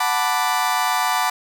35% pulse chord, B minor seventh, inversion second, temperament equal, 740 / 880 / 987.8 / 1174.7 Hz, F#5 / A5 / B5 / D6, 0 / 0 / 0 / 0 cents, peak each -22 dBFS, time 0-1.3 s, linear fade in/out 5 ms, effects none

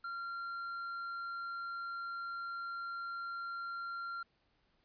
triangle tone with tanh clipping, 1380 Hz, F6, 21 cents flat, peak -40 dBFS, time 0.04-4.23 s, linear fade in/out 5 ms, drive 9 dB, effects pink hiss -75 dBFS RMS until 4.84 s + resampled to 11025 Hz

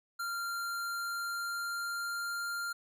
square tone with pitch glide, 1386 to 1394.8 Hz, F6 to F6, -14 to -3 cents, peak -35 dBFS, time 0.19-2.73 s, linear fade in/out 10 ms, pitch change +11 cents, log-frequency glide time 0.6-2.4 s, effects none

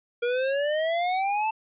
square exponential sweep, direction up, 473 to 891 Hz, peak -24 dBFS, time 0.22-1.51 s, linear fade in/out 10 ms, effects resampled to 8000 Hz

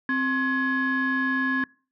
sine tone cluster, 261 / 1065 / 1683 Hz, C4 / C6 / G#6, -4 / +30 / +23 cents, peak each -24 / -30 / -23 dBFS, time 0.09-1.64 s, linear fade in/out 2 ms, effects noise-tail reverb RT60 0.4 s tail -26 dB re dry + tanh soft clip ceiling -17 dBFS

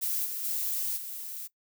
violet noise with level steps, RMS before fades -30 / -35 / -31 / -39 dBFS, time 0.01-1.48 s, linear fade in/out 20 ms, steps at 0.24 / 0.43 / 0.96 s, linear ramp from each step 20 ms, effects noise-tail reverb RT60 0.1 s tail -19 dB re dry

